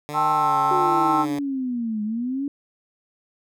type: tone with vibrato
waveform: 10% pulse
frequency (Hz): 147.2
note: D3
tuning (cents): +4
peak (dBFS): -22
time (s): 0.09-1.39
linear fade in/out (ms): 0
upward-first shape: sine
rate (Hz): 1.4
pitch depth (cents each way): 65
type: chord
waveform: sine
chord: A minor seventh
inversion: third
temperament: equal with one note detuned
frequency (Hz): 784 / 880 / 1066 / 1318.5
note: G5 / A5 / C6 / E6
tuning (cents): 0 / 0 / +32 / 0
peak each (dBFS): -23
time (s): 0.13-1.26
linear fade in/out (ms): 50
type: linear two-way sweep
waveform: sine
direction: down then up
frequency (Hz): 370 to 207.7 to 287.2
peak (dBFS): -23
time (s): 0.71-2.48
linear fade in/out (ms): 2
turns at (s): 2.03
effects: none